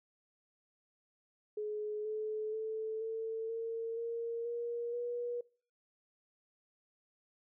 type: tone with pitch steps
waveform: sine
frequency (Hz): 423.1 / 431 / 439 / 447.2 / 455.6 / 464.1 / 472.7 / 481.5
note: G#4 / A4 / A4 / A4 / A#4 / A#4 / A#4 / B4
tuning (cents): +32 / -36 / -4 / +28 / -40 / -8 / +24 / -44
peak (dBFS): -35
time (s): 1.57-5.41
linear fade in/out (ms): 5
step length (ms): 480
effects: noise-tail reverb RT60 0.4 s tail -23 dB re dry